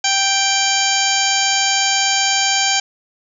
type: harmonic tone with a mistuned harmonic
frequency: 784 Hz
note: G5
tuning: in tune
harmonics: 1 / 2 / 3 / 4 / 5 / 6 / 7 / 8 / 9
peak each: -21 / -24 / -22 / -21 / -27 / -22 / -26 / -22 / -24 dBFS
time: 0.04-2.8 s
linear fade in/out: 5 ms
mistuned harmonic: 8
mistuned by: +45 cents
effects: none